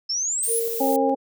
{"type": "exponential sweep", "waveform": "sine", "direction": "up", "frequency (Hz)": [5210, 10510], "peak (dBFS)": -22, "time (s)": [0.09, 0.6], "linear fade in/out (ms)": 10}
{"type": "noise", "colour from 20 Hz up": "violet", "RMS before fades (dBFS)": -30, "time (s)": [0.43, 0.96], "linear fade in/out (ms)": 0}
{"type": "tone with tremolo", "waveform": "sine", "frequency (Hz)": 458.9, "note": "A#4", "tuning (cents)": -27, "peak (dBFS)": -23, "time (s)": [0.47, 1.16], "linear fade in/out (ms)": 50, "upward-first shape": "square", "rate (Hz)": 2.4, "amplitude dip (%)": 40}
{"type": "harmonic tone", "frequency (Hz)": 270, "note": "C#4", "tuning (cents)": -45, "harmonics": [1, 2, 3], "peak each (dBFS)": [-23, -23, -23], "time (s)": [0.8, 1.15], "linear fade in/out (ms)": 10}
{"effects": []}